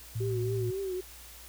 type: tone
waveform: sine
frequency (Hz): 112.4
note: A2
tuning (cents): +37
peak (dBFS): -30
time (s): 0.15-0.71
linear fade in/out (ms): 10
type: tone with vibrato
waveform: sine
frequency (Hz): 378.9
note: F#4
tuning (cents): +41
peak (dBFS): -31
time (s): 0.2-1.01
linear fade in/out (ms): 10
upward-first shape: triangle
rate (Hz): 3.7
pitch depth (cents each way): 84
effects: added 59 Hz sine -52 dBFS peak until 1.48 s + white hiss -50 dBFS RMS until 1.48 s